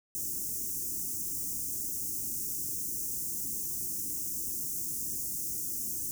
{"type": "band-stop noise", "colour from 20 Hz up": "white", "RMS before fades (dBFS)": -35, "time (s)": [0.15, 6.11], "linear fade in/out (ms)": 0, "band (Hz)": [370, 5900], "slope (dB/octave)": 48, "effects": []}